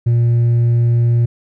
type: tone with hard clipping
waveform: triangle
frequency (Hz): 118.3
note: A#2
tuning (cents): +26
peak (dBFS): -9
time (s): 0.06-1.26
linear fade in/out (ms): 10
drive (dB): 1
effects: none

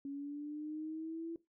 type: linear sweep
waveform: sine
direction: up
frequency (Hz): 277.2 to 334.7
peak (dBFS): -39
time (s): 0.05-1.36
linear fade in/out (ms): 2
effects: noise-tail reverb RT60 0.2 s tail -18 dB re dry

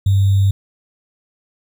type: tone with sample-and-hold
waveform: sine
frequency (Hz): 98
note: G2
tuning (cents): 0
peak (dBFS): -10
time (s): 0.06-0.51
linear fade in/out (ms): 5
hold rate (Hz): 3675
effects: none

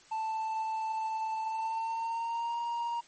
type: tone with pitch glide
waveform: triangle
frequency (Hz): 882 to 939.9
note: A5 to A#5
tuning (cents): +4 to +14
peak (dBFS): -29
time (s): 0.11-3.01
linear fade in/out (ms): 10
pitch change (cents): +110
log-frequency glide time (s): 1.45-2.59
effects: white hiss -58 dBFS RMS until 3.07 s + MP3 32 kbps

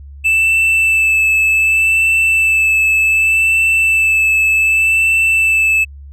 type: tone with vibrato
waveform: triangle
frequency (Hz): 2637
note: E7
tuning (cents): 0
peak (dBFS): -8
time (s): 0.24-5.85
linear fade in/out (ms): 20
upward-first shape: sine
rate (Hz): 0.66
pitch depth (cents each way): 17
effects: added 70 Hz sine -31 dBFS peak until 6.12 s

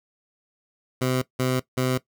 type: tone bursts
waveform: 15% pulse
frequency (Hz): 128.6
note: C3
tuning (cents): -30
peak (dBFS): -15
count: 3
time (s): 1.01-1.98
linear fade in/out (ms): 10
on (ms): 210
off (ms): 170
effects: noise-tail reverb RT60 0.1 s tail -17 dB re dry

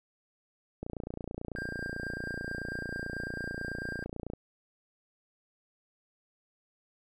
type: click train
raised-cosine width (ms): 2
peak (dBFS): -24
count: 103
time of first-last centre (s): 0.83-4.335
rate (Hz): 29.1
type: tone with tremolo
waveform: triangle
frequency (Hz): 1593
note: G6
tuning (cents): +27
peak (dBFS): -34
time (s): 1.56-4.04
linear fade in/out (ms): 0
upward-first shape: triangle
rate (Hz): 4.4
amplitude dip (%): 35
effects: none

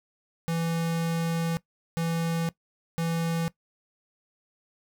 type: tone bursts at uneven times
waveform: square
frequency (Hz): 166.1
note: E3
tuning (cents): +13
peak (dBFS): -26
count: 3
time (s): 0.48-1.57 / 1.97-2.49 / 2.98-3.48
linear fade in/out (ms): 0
effects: noise-tail reverb RT60 0.1 s tail -19 dB re dry

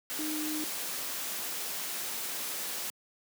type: tone in noise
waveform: sine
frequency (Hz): 307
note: D#4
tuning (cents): -23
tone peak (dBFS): -33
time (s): 0.19-0.64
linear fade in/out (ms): 0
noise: white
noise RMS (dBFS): -36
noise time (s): 0.1-2.9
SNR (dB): 0
effects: high-pass 200 Hz 12 dB/octave

